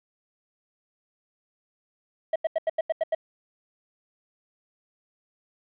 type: tone bursts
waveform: triangle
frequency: 643 Hz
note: E5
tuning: 43 cents flat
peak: -19 dBFS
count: 8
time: 2.33-3.149 s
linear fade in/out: 5 ms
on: 28 ms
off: 85 ms
effects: resampled to 8000 Hz + 9-bit